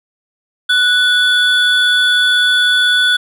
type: tone pair together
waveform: triangle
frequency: 1480 / 3438 Hz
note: F#6 / A7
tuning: 0 / -41 cents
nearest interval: octave + minor third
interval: 1459 cents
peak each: -10 / -11 dBFS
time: 0.69-3.17 s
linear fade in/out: 10 ms
effects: none